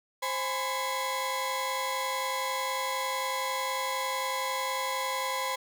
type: tone cluster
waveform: 35% pulse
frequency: 529 / 827 / 1007 / 2174 / 3332 Hz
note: C5 / G#5 / B5 / C#7 / G#7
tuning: +19 / -8 / +33 / -34 / +5 cents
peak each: -34 / -37 / -30 / -39 / -39 dBFS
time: 0.22-5.56 s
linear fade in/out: 10 ms
effects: none